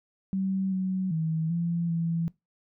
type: tone with pitch steps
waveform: sine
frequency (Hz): 191.4 / 187.5 / 160.3 / 170 / 166.6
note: G3 / F#3 / E3 / F3 / E3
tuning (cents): -41 / +23 / -48 / -46 / +19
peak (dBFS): -25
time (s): 0.33-2.28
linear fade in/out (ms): 0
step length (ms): 390
effects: noise-tail reverb RT60 0.2 s tail -21 dB re dry